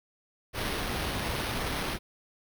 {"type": "noise with sample-and-hold", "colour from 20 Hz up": "pink", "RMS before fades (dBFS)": -32, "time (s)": [0.53, 1.99], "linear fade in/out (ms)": 50, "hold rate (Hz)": 7350, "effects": []}